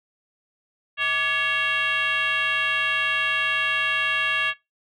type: tone with frequency modulation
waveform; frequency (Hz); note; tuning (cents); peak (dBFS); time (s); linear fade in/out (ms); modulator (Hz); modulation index
sine; 2219; C#7; +1; -19; 0.97-4.54; 50; 526; 1.8
effects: noise-tail reverb RT60 0.2 s tail -20 dB re dry + tanh soft clip ceiling -16 dBFS